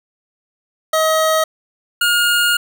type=tone pair in turn; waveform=25% pulse; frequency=634 / 1423.3 Hz; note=D#5 / F6; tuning=+32 / +32 cents; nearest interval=octave + major second; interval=1400 cents; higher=second; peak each=-9 dBFS; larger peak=neither; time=0.93-1.44 / 2.01-2.57 s; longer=second; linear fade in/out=5 ms; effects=none